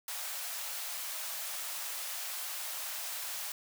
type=high-pass noise; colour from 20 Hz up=white; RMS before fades=-39 dBFS; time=0.08-3.52 s; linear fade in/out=2 ms; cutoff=560 Hz; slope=48 dB/octave; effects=none